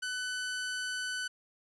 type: tone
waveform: sawtooth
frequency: 1500 Hz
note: F#6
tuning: 23 cents sharp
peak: -30 dBFS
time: 0.02-1.28 s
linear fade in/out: 10 ms
effects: resampled to 24000 Hz + 11-bit